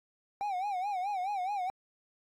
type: tone with vibrato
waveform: triangle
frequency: 774 Hz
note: G5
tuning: 22 cents flat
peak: -29 dBFS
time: 0.41-1.7 s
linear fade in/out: 0 ms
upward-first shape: sine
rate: 4.7 Hz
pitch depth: 130 cents each way
effects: AAC 64 kbps